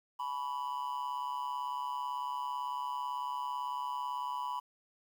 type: tone with amplitude modulation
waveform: triangle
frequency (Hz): 989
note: B5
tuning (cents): +2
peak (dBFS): -29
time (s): 0.19-4.6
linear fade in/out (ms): 10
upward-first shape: sine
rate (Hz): 138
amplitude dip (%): 80
effects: 10-bit